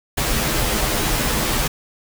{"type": "noise with comb filter", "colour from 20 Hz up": "pink", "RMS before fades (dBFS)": -20, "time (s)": [0.17, 1.68], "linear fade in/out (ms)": 10, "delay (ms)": 11, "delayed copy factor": -0.9, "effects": []}